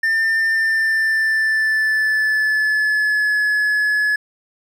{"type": "tone with pitch glide", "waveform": "triangle", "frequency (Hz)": [1797, 1703], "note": ["A6", "G#6"], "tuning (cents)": [36, 43], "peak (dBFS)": -13, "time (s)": [0.03, 4.16], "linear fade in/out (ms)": 5, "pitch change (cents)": -93, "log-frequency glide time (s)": [0.5, 3.37], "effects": []}